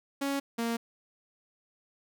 sawtooth tone pair in turn, 277.9 / 231.9 Hz, C#4 / A#3, +4 / -9 cents, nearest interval minor third, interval 313 cents, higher first, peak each -25 dBFS, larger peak neither, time 0.21-0.4 / 0.58-0.77 s, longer neither, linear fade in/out 10 ms, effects none

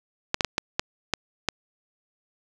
clicks, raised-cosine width 0.2 ms, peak -5 dBFS, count 7, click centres 0.344 / 0.408 / 0.447 / 0.581 / 0.795 / 1.137 / 1.487 s, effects none

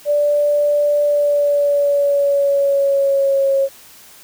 sine tone with pitch glide, 585 to 545.8 Hz, D5 to C#5, -7 to -27 cents, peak -12 dBFS, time 0.05-3.69 s, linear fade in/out 50 ms, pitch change -120 cents, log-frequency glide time 1.02-3.54 s, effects white hiss -43 dBFS RMS until 4.23 s

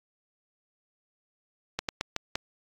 slowing click train, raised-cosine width 0.2 ms, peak -11 dBFS, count 5, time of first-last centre 1.79-2.355 s, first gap 98 ms, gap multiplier 1.25, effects AAC 64 kbps

